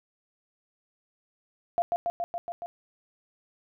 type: tone with echo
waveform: sine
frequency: 691 Hz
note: F5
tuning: 19 cents flat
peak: -21 dBFS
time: 1.78-1.82 s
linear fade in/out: 0 ms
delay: 140 ms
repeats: 6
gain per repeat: -2 dB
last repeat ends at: 2.66 s
effects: none